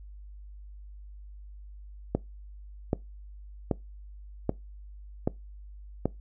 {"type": "click train", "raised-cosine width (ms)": 2, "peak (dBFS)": -11, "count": 6, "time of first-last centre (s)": [2.15, 6.056], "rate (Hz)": 1.28, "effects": ["noise-tail reverb RT60 0.2 s tail -22 dB re dry", "added 50 Hz sine -43 dBFS peak until 6.2 s"]}